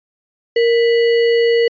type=tone with sample-and-hold; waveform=sine; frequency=466.2 Hz; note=A#4; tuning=in tune; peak=-10 dBFS; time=0.56-1.68 s; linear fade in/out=5 ms; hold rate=2450 Hz; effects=resampled to 11025 Hz